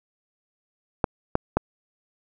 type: clicks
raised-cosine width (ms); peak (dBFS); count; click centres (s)
1; -5; 3; 1.042 / 1.354 / 1.57
effects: none